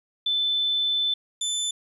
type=tone pair in turn; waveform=sine / 25% pulse; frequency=3520 / 3520 Hz; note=A7 / A7; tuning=0 / 0 cents; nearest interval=unison; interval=0 cents; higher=neither; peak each=-21 dBFS; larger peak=neither; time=0.26-1.14 / 1.41-1.71 s; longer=first; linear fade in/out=5 ms; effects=resampled to 32000 Hz + 10-bit